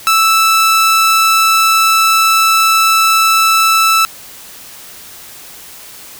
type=tone; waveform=sawtooth; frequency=1318 Hz; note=E6; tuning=1 cent flat; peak=-4 dBFS; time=0.07-4.05 s; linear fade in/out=0 ms; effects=white hiss -34 dBFS RMS until 6.19 s